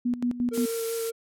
sine tone with tremolo, 243.7 Hz, B3, 23 cents flat, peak -22 dBFS, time 0.05-0.66 s, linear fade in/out 10 ms, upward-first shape square, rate 5.7 Hz, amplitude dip 75%
triangle tone with vibrato, 457.1 Hz, A#4, 34 cents flat, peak -26 dBFS, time 0.51-1.12 s, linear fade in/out 20 ms, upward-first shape sine, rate 5.2 Hz, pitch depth 12 cents each way
blue noise, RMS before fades -33 dBFS, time 0.53-1.11 s, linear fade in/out 20 ms
effects low-pass 12000 Hz 12 dB/octave

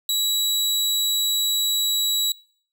sawtooth tone, 3900 Hz, B7, 23 cents flat, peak -17 dBFS, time 0.09-2.32 s, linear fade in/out 2 ms, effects noise-tail reverb RT60 0.5 s tail -22 dB re dry

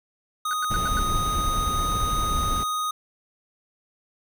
square tone, 1244.5 Hz, D#6, in tune, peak -25 dBFS, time 0.45-2.91 s, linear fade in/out 5 ms
triangle tone bursts, 1480 Hz, F#6, in tune, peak -25 dBFS, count 5, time 0.51-0.991 s, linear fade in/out 0 ms, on 21 ms, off 94 ms
brown noise, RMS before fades -27 dBFS, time 0.7-2.64 s, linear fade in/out 10 ms
effects none

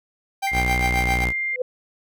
45% pulse tone with tremolo, 784 Hz, G5, in tune, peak -20 dBFS, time 0.42-1.25 s, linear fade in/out 10 ms, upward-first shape triangle, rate 7.5 Hz, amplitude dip 95%
sine tone, 2100 Hz, C7, 6 cents sharp, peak -22 dBFS, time 0.47-1.56 s, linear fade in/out 2 ms
sawtooth tone with pitch glide, 61.74 to 60.47 Hz, B1 to B1, 0 to -36 cents, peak -18 dBFS, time 0.51-1.33 s, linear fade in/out 50 ms, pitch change -36 cents, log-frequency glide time 0.61-1.2 s
sine tone with exponential growth, 503 Hz, B4, 32 cents sharp, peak -16 dBFS, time 1.52-1.62 s, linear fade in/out 5 ms, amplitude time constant 20 ms
effects none

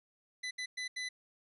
25% pulse tone bursts at uneven times, 2002 Hz, B6, 23 cents sharp, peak -33 dBFS, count 4, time 0.43-0.51 / 0.58-0.66 / 0.77-0.88 / 0.96-1.09 s, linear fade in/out 10 ms, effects resampled to 24000 Hz

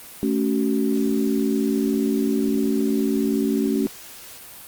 sine tone cluster, 219.2 / 279.3 / 378.7 Hz, A3 / C#4 / F#4, -6 / +13 / +40 cents, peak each -22 / -22 / -25 dBFS, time 0.23-3.87 s, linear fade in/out 0 ms, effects white hiss -41 dBFS RMS until 4.67 s + Opus 32 kbps

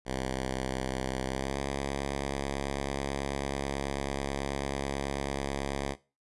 5% pulse tone with pitch glide, 65.41 to 69.18 Hz, C2 to C#2, 0 to -3 cents, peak -20 dBFS, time 0.05-5.96 s, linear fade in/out 50 ms, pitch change +97 cents, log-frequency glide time 1.26-1.59 s, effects noise-tail reverb RT60 0.3 s tail -18 dB re dry + resampled to 24000 Hz

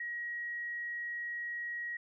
sine tone, 1900 Hz, A#6, 33 cents sharp, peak -36 dBFS, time 0-1.97 s, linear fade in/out 5 ms, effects none

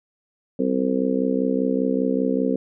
harmonic tone, 65.1 Hz, C2, 8 cents flat, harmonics 3 / 4 / 5 / 6 / 7 / 8, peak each -26 / -22 / -31 / -32 / -25 / -28 dBFS, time 0.59-2.56 s, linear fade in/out 5 ms, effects none

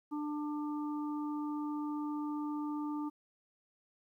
harmonic tone, 297.5 Hz, D4, 22 cents sharp, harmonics 1 / 3 / 4, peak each -35 / -45 / -47 dBFS, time 0.11-3.1 s, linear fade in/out 20 ms, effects 12-bit

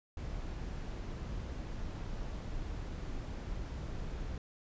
brown noise, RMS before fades -40 dBFS, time 0.17-4.38 s, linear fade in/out 2 ms, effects resampled to 16000 Hz

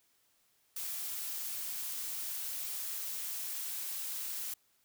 blue noise, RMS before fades -39 dBFS, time 0.76-4.54 s, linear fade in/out 5 ms, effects white hiss -72 dBFS RMS until 4.84 s

